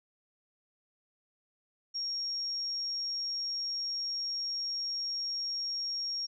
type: tone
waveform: sine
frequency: 5570 Hz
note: F8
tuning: 5 cents flat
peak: -32 dBFS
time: 1.94-6.27 s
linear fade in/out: 20 ms
effects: none